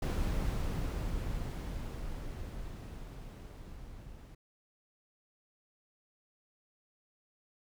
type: noise with level ramp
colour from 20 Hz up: brown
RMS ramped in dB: -31 to -50 dBFS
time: 0.02-4.35 s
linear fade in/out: 5 ms
effects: none